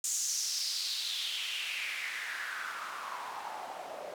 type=noise with band-pass filter sweep; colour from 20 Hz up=white; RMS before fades=-37 dBFS; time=0.04-4.14 s; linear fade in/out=2 ms; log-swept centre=7200 to 570 Hz; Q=4.1; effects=none